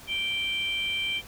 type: tone pair together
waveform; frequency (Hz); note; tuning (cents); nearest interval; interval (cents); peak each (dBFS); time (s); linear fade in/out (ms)
sine; 2348 / 3134; D7 / G7; -1 / -1; perfect fourth; 500; -28 / -28; 0.07-1.22; 50
effects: tanh soft clip ceiling -21 dBFS + pink hiss -47 dBFS RMS until 1.27 s